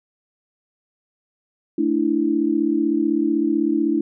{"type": "chord", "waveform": "sine", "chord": "A suspended fourth", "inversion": "none", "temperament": "equal", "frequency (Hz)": [220, 293.7, 329.6], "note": ["A3", "D4", "E4"], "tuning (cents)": [0, 0, 0], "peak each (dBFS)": [-25, -20, -20], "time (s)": [1.78, 4.01], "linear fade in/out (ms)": 5, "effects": []}